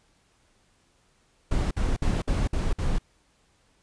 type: noise bursts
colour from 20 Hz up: brown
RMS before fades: -24 dBFS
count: 6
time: 1.51-2.985 s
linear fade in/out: 5 ms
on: 200 ms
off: 55 ms
effects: pink hiss -65 dBFS RMS until 3.82 s + resampled to 22050 Hz